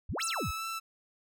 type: exponential two-way sweep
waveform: sine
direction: up then down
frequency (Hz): 51.9 to 11070 to 51.9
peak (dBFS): -32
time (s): 0.09-0.51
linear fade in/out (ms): 5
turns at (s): 0.25
type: tone with vibrato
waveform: sawtooth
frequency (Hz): 1318.5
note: E6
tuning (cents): 0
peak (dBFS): -31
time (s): 0.19-0.8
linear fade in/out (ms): 20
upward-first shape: sine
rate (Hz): 2.5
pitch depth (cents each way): 20
effects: none